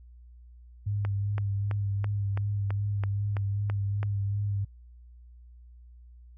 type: tone with vibrato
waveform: sine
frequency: 101.1 Hz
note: G#2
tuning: 46 cents flat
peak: -26 dBFS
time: 0.86-4.65 s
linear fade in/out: 10 ms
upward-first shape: sine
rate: 2.6 Hz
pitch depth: 28 cents each way
type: click train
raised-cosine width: 0.5 ms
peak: -21 dBFS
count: 10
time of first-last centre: 1.05-4.03 s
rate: 3.02 Hz
effects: added 60 Hz sine -48 dBFS peak until 6.37 s